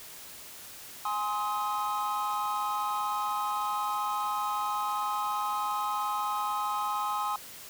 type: chord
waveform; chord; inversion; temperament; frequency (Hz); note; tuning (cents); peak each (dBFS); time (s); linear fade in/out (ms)
triangle; Ab major; none; equal with one note detuned; 830.6 / 1046.5 / 1266.3; Ab5 / C6 / Eb6; 0 / 0 / +30; -31 / -31 / -31; 1.05-7.36; 2
effects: white hiss -46 dBFS RMS until 7.69 s